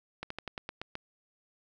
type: slowing click train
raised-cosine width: 0.3 ms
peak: -21 dBFS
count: 8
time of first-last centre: 0.23-0.954 s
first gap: 74 ms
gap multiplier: 1.11
effects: none